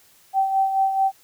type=tone with tremolo; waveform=sine; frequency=774 Hz; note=G5; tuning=22 cents flat; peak=-15 dBFS; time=0.33-1.12 s; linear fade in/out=50 ms; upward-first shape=sine; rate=4.6 Hz; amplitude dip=55%; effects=white hiss -55 dBFS RMS until 1.23 s